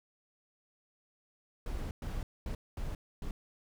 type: noise bursts at uneven times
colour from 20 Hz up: brown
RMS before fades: -37 dBFS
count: 5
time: 1.66-1.91 / 2.02-2.23 / 2.46-2.55 / 2.77-2.95 / 3.22-3.31 s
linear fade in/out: 2 ms
effects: none